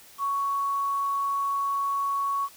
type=tone with quantisation; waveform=sine; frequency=1114 Hz; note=C#6; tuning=8 cents sharp; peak=-24 dBFS; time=0.18-2.49 s; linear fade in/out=50 ms; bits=8; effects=white hiss -51 dBFS RMS until 2.56 s